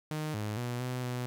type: tone with pitch steps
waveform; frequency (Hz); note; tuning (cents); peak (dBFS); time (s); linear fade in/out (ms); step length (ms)
sawtooth; 153.9 / 105.7 / 121.8 / 126 / 124; D#3 / G#2 / B2 / B2 / B2; -19 / +31 / -24 / +35 / +7; -29; 0.11-1.26; 0; 230
effects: 11-bit